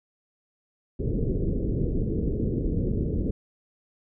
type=low-pass noise; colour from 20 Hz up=pink; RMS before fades=-26 dBFS; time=0.99-3.31 s; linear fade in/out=5 ms; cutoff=470 Hz; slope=48 dB/octave; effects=none